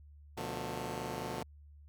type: chord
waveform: 10% pulse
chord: B half-diminished seventh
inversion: none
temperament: just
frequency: 123.47 / 148.16 / 177.8 / 222.2 Hz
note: B2 / D3 / F3 / A3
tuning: 0 / +16 / +31 / +17 cents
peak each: -34 / -37 / -35 / -38 dBFS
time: 0.37-1.43 s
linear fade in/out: 5 ms
effects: added 73 Hz sine -53 dBFS peak until 1.88 s